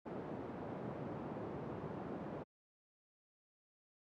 pink band-pass noise, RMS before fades -45 dBFS, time 0.05-2.44 s, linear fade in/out 20 ms, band 140 to 740 Hz, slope 12 dB/octave, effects high-pass 80 Hz 12 dB/octave

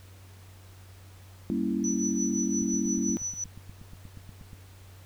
sine chord, G diminished seventh, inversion none, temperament equal, 196 / 233.1 / 277.2 / 329.6 Hz, G3 / Bb3 / Db4 / Fb4, 0 / 0 / 0 / 0 cents, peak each -31 / -30 / -32 / -32 dBFS, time 1.5-3.17 s, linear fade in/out 0 ms
sine tone with tremolo, 5950 Hz, F#8, 9 cents sharp, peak -28 dBFS, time 1.84-3.44 s, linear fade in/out 2 ms, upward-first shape triangle, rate 5.8 Hz, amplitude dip 80%
click train, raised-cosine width 5 ms, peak -33 dBFS, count 17, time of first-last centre 2.62-4.532 s, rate 8.37 Hz
effects added 94 Hz sine -48 dBFS peak until 5.05 s + pink hiss -56 dBFS RMS until 5.05 s

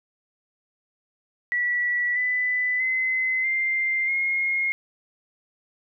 sine tone with pitch steps, 1948 / 1995.8 / 2045 / 2095 / 2147 Hz, B6 / B6 / C7 / C7 / C7, -24 / +18 / -40 / +2 / +44 cents, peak -21 dBFS, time 1.52-4.72 s, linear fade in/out 0 ms, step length 640 ms, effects none

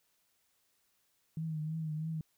sine tone with vibrato, 157.3 Hz, D#3, 19 cents sharp, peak -34 dBFS, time 1.37-2.21 s, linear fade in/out 2 ms, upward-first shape triangle, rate 3.1 Hz, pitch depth 58 cents each way, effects white hiss -75 dBFS RMS until 2.37 s

